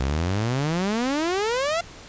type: exponential sweep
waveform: sawtooth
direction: up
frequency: 62.7 to 698.5 Hz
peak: -18 dBFS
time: 0-1.81 s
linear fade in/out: 5 ms
effects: pink hiss -43 dBFS RMS until 2.08 s + resampled to 16000 Hz